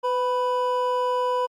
triangle tone pair together, 501.5 / 989 Hz, B4 / B5, +26 / +2 cents, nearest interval octave, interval 1176 cents, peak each -22 dBFS, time 0.03-1.47 s, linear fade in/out 20 ms, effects Opus 48 kbps

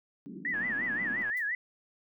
white band-pass noise, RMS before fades -44 dBFS, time 0.26-1.22 s, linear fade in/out 0 ms, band 170 to 320 Hz, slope 48 dB/octave
sine tone with vibrato, 1824 Hz, A#6, 38 cents flat, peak -29 dBFS, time 0.45-1.55 s, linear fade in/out 2 ms, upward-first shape sine, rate 5.7 Hz, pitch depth 170 cents each way
click train, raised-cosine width 0.5 ms, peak -31 dBFS, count 92, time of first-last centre 0.54-1.298 s, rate 120 Hz
blue noise with exponential decay, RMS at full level -48 dBFS, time 1.37-1.49 s, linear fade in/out 0 ms, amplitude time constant 26 ms
effects none

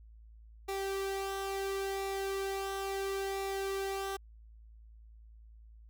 sawtooth tone with flanger, 390.4 Hz, G4, 7 cents flat, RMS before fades -36 dBFS, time 0.68-4.17 s, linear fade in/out 10 ms, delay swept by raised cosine 0.64 to 2.14 ms, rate 0.73 Hz, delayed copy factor -0.5, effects added 55 Hz sine -52 dBFS peak until 5.89 s

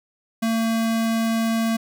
square tone, 226.2 Hz, A3, 48 cents sharp, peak -20 dBFS, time 0.42-1.77 s, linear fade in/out 10 ms, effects none

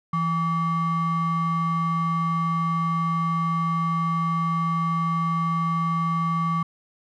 triangle ring-modulated tone, 489.9 Hz, B4, 14 cents flat, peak -16 dBFS, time 0.13-6.63 s, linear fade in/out 5 ms, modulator 656 Hz, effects none

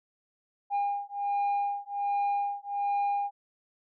sine beating tone pair, 808 / 809.3 Hz, G#5 / G#5, -48 / -45 cents, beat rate 1.3 Hz, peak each -28 dBFS, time 0.7-3.31 s, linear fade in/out 50 ms, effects tanh soft clip ceiling -24 dBFS

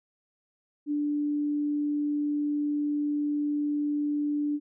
sine tone, 293.7 Hz, D4, in tune, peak -25 dBFS, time 0.86-4.6 s, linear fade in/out 50 ms, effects none

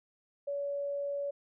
sine tone, 567 Hz, C#5, 39 cents sharp, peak -32 dBFS, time 0.47-1.31 s, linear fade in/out 10 ms, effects none

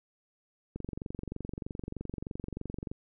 click train, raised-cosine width 3 ms, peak -24 dBFS, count 51, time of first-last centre 0.76-2.915 s, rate 23.2 Hz, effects none

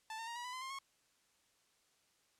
sawtooth tone with pitch steps, 881 / 908.4 / 936.6 / 965.7 / 995.8 / 1026.7 / 1058.6 / 1091.6 Hz, A5 / A#5 / A#5 / B5 / B5 / C6 / C6 / C#6, +2 / -45 / +8 / -39 / +14 / -33 / +20 / -27 cents, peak -39 dBFS, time 0.1-0.788 s, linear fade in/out 2 ms, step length 86 ms, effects white hiss -74 dBFS RMS until 2.39 s + low-pass 9000 Hz 12 dB/octave

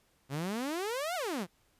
sawtooth exponential two-way sweep, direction up then down, 130.1 to 753 to 158.6 Hz, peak -29 dBFS, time 0.29-1.47 s, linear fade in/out 50 ms, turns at 1.15 s, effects pink hiss -70 dBFS RMS until 1.79 s + resampled to 32000 Hz

